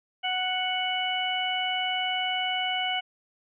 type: harmonic tone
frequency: 740 Hz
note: F#5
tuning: in tune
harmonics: 1 / 2 / 3 / 4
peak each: -30 / -36 / -32 / -29 dBFS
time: 0.23-3.01 s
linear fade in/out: 20 ms
effects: none